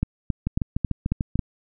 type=two click trains; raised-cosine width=5 ms; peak=-11 / -9 dBFS; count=7 / 6; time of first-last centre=0.47-1.356 / 0.03-1.392 s; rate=6.77 / 3.67 Hz; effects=none